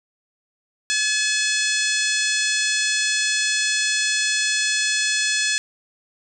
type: harmonic tone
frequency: 855 Hz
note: A5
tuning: 50 cents flat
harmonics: 2 / 3 / 4 / 5 / 6 / 7 / 8 / 9 / 10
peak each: -24 / -26 / -27 / -28 / -29 / -29 / -30 / -31 / -31 dBFS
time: 0.9-5.58 s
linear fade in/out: 0 ms
effects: none